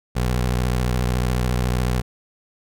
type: tone with vibrato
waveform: 20% pulse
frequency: 61.74 Hz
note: B1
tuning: in tune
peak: -14 dBFS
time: 0.15-2.02 s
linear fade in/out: 20 ms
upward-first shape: sine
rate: 14 Hz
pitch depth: 86 cents each way
effects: none